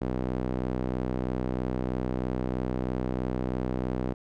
sawtooth tone with band-pass filter, 63.1 Hz, B1, 38 cents sharp, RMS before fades -30 dBFS, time 0.01-4.14 s, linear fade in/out 10 ms, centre 330 Hz, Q 0.77, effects none

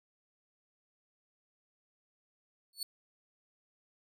sawtooth tone with exponential growth, 4435 Hz, C#8, in tune, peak -29 dBFS, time 2.73-2.83 s, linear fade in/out 2 ms, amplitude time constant 21 ms, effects none

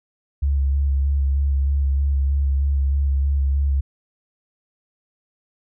sine tone with vibrato, 69.3 Hz, C#2, in tune, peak -16 dBFS, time 0.42-3.81 s, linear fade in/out 10 ms, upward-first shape square, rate 3.2 Hz, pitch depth 20 cents each way, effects none

